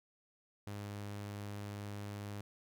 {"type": "tone", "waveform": "sawtooth", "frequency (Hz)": 102.3, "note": "G#2", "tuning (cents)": -26, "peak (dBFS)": -38, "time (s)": [0.67, 2.41], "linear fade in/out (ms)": 0, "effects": []}